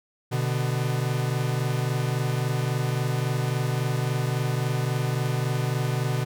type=tone pair together; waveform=45% pulse; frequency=124.96 / 148.6 Hz; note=B2 / D3; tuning=+21 / +21 cents; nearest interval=minor third; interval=300 cents; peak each=-25 / -28 dBFS; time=0.31-6.25 s; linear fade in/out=20 ms; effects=none